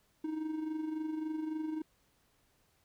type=tone with amplitude modulation; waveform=triangle; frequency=312.7 Hz; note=D#4; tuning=9 cents sharp; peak=-30 dBFS; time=0.24-1.82 s; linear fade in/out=5 ms; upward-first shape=sine; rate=23.6 Hz; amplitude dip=55%; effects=pink hiss -72 dBFS RMS until 2.84 s